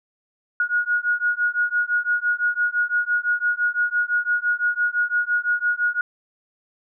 sine beating tone pair, 1443 / 1448.9 Hz, F#6 / F#6, -44 / -37 cents, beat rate 5.9 Hz, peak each -22 dBFS, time 0.6-6.01 s, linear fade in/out 2 ms, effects none

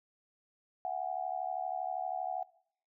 sine tone with amplitude modulation, 740 Hz, F#5, in tune, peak -29 dBFS, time 0.85-2.43 s, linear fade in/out 0 ms, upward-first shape sine, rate 72.6 Hz, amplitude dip 95%, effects noise-tail reverb RT60 0.6 s tail -20 dB re dry

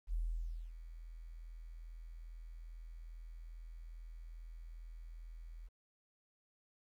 sine tone with ADSR envelope, 41.2 Hz, E1, in tune, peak -33 dBFS, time 0.07-5.69 s, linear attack 62 ms, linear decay 580 ms, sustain -14 dB, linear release 25 ms, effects 12-bit

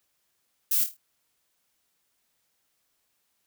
violet noise with echo, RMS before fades -24 dBFS, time 0.71-0.84 s, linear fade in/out 5 ms, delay 26 ms, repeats 5, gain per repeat -7 dB, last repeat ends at 0.97 s, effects white hiss -74 dBFS RMS until 3.46 s

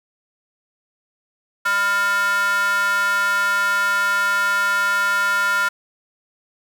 square tone with high-pass filter, 200.3 Hz, G3, 38 cents sharp, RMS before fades -19 dBFS, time 1.65-5.69 s, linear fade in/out 10 ms, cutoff 1300 Hz, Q 9.7, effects 9-bit

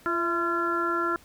harmonic tone with a mistuned harmonic, 342.3 Hz, F4, 35 cents flat, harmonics 1 / 2 / 3 / 4 / 5, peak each -29 / -37 / -34 / -26 / -36 dBFS, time 0.06-1.16 s, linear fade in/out 0 ms, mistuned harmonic 2, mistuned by -55 cents, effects pink hiss -55 dBFS RMS until 1.24 s

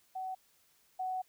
sine tone pair in turn, 752 / 745.1 Hz, F#5 / F#5, +28 / +12 cents, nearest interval unison, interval 16 cents, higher first, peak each -36 / -33 dBFS, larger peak second, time 0.15-0.35 / 0.99-1.22 s, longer second, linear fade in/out 10 ms, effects white hiss -69 dBFS RMS until 1.28 s

